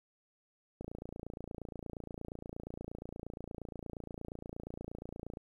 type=click train; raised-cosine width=2 ms; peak=-29 dBFS; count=131; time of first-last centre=0.81-5.371 s; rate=28.5 Hz; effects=11-bit